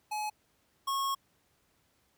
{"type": "tone pair in turn", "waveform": "square", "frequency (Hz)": [848, 1092.8], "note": ["G#5", "C#6"], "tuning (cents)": [36, -25], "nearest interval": "major third", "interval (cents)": 439, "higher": "second", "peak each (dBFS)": [-33, -30], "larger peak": "second", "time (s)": [[0.11, 0.3], [0.87, 1.15]], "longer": "second", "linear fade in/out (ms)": 10, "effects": ["pink hiss -71 dBFS RMS until 2.17 s", "high-pass 60 Hz 12 dB/octave"]}